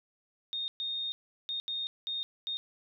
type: tone bursts at uneven times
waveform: sine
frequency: 3687 Hz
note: A#7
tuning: 20 cents flat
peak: -32 dBFS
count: 6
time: 0.53-0.68 / 0.8-1.12 / 1.49-1.6 / 1.68-1.87 / 2.07-2.23 / 2.47-2.57 s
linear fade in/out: 0 ms
effects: none